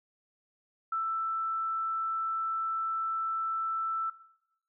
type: tone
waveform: sine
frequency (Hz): 1326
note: E6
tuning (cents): +10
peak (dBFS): -28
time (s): 0.92-4.1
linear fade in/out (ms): 5
effects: noise-tail reverb RT60 0.8 s tail -17 dB re dry